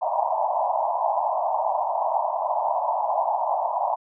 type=band-pass noise; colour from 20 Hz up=pink; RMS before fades=-24 dBFS; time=0.01-3.96 s; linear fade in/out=20 ms; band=620 to 1000 Hz; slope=96 dB/octave; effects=none